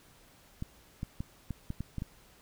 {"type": "clicks", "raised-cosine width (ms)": 5, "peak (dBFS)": -23, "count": 8, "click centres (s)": [0.624, 1.031, 1.205, 1.507, 1.704, 1.806, 1.983, 2.021], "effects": ["pink hiss -60 dBFS RMS until 2.41 s"]}